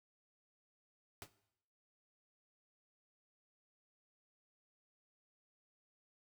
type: noise with exponential decay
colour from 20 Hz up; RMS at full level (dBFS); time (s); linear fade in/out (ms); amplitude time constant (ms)
pink; -44; 1.22-1.3; 1; 17
effects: noise-tail reverb RT60 0.8 s tail -17 dB re dry